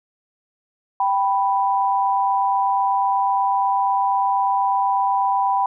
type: tone pair together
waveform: sine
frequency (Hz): 784 / 987.8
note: G5 / B5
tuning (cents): 0 / 0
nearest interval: major third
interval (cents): 400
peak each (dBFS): -19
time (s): 1-5.66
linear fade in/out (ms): 2
effects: none